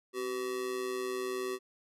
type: tone with amplitude modulation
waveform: square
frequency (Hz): 380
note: F#4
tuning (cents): +46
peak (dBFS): -31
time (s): 0.13-1.59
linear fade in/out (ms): 50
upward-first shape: sine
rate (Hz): 121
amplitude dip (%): 65
effects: resampled to 32000 Hz